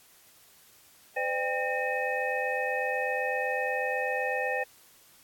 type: tone cluster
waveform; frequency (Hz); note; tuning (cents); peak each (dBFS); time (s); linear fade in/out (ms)
sine; 510 / 598 / 796 / 1827 / 2541; C5 / D5 / G5 / A#6 / D#7; -44 / +31 / +26 / -35 / +36; -32 / -36 / -33 / -32 / -36; 1.16-4.64; 10
effects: white hiss -58 dBFS RMS until 5.23 s + AAC 64 kbps